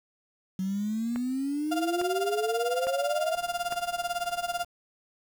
sine exponential sweep, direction up, 185.6 to 659.3 Hz, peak -27 dBFS, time 0.59-3.35 s, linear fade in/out 2 ms
click train, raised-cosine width 0.5 ms, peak -22 dBFS, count 4, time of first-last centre 1.16-3.724 s, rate 1.17 Hz
35% pulse tone with tremolo, 698.5 Hz, F5, in tune, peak -24 dBFS, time 1.71-4.65 s, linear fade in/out 10 ms, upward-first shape sine, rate 18 Hz, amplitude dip 85%
effects 8-bit

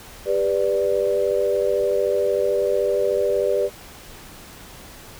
sine chord, G major, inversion none, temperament equal with one note detuned, 397.7 / 493.9 / 587.3 Hz, G4 / B4 / D5, +25 / 0 / 0 cents, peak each -22 dBFS, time 0.25-3.7 s, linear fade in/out 50 ms, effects pink hiss -42 dBFS RMS until 5.19 s

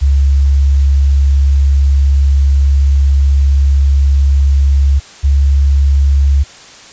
sine tone pair in turn, 69.3 / 69.63 Hz, C#2 / C#2, 0 / +8 cents, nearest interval unison, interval 8 cents, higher second, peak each -6 dBFS, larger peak neither, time 0.01-5 / 5.23-6.44 s, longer first, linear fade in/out 20 ms, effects white hiss -36 dBFS RMS until 6.92 s + resampled to 16000 Hz

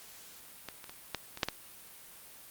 clicks, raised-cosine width 0.2 ms, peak -22 / -29 / -27 / -15 / -24 / -9 / -14 dBFS, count 7, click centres 0.687 / 0.842 / 0.895 / 1.147 / 1.374 / 1.432 / 1.486 s, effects white hiss -52 dBFS RMS until 2.5 s + Opus 48 kbps

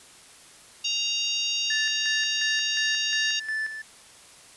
harmonic tone, 932.3 Hz, A#5, in tune, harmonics 3 / 4 / 5 / 6 / 7, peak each -28 / -30 / -32 / -34 / -35 dBFS, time 0.84-3.4 s, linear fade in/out 10 ms
triangle tone with tremolo, 1754 Hz, A6, 6 cents flat, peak -24 dBFS, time 1.7-3.82 s, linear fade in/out 5 ms, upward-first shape square, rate 2.8 Hz, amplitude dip 60%
effects white hiss -50 dBFS RMS until 4.56 s + resampled to 24000 Hz

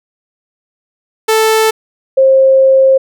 sawtooth / sine tone pair in turn, 440.1 / 532.5 Hz, A4 / C5, 0 / +30 cents, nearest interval minor third, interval 330 cents, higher second, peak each -4 dBFS, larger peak neither, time 1.28-1.71 / 2.17-2.98 s, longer second, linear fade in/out 10 ms, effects none

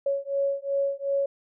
sine beating tone pair, 554.4 / 557.1 Hz, C#5 / C#5, 0 / +9 cents, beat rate 2.7 Hz, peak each -27 dBFS, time 0.06-1.26 s, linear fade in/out 5 ms, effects none

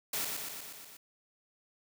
white noise with echo, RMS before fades -34 dBFS, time 0.13-0.25 s, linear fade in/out 5 ms, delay 120 ms, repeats 6, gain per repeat -3 dB, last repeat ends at 0.97 s, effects none

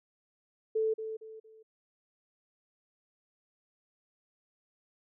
sine tone with echo, 440 Hz, A4, in tune, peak -26 dBFS, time 0.75-0.94 s, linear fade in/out 10 ms, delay 230 ms, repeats 3, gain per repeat -9 dB, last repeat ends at 1.63 s, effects none

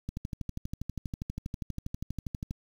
click train, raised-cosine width 5 ms, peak -22 dBFS, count 31, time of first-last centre 0.09-2.509 s, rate 12.4 Hz, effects 8-bit

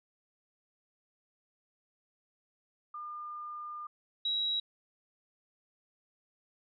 sine tone pair in turn, 1206 / 3865 Hz, D6 / B7, +46 / -38 cents, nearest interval octave + minor sixth, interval 2016 cents, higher second, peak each -39 / -29 dBFS, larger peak second, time 2.94-3.87 / 4.25-4.6 s, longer first, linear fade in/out 5 ms, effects none

